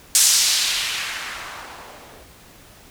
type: noise with low-pass filter sweep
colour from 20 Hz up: violet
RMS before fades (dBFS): -22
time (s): 0.15-2.23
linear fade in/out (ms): 0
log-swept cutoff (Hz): 7500 to 460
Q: 1.2
effects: pink hiss -47 dBFS RMS until 2.9 s